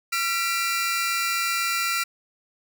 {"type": "tone cluster", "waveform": "sawtooth", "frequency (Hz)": [1366, 1962, 2372], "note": ["F6", "B6", "D7"], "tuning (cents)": [-39, -12, 17], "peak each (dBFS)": [-22, -27, -24], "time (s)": [0.12, 2.04], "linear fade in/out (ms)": 10, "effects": []}